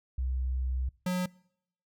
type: tone pair in turn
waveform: sine / square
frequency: 64 / 181.4 Hz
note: C2 / F#3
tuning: -38 / -34 cents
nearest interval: octave + tritone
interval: 1804 cents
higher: second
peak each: -28 dBFS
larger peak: neither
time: 0.18-0.89 / 1.06-1.26 s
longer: first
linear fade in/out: 5 ms
effects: noise-tail reverb RT60 0.7 s tail -24 dB re dry